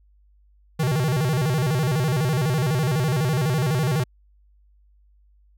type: tone with vibrato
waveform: square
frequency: 141.1 Hz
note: C#3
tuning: 31 cents sharp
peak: -20 dBFS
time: 0.79-4.04 s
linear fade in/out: 10 ms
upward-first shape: square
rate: 12 Hz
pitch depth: 210 cents each way
effects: added 50 Hz sine -54 dBFS peak until 5.57 s